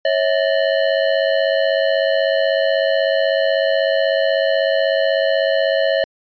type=ring-modulated tone; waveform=square; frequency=598 Hz; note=D5; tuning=31 cents sharp; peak=-12 dBFS; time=0.05-6.04 s; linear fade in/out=0 ms; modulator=48.1 Hz; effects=resampled to 11025 Hz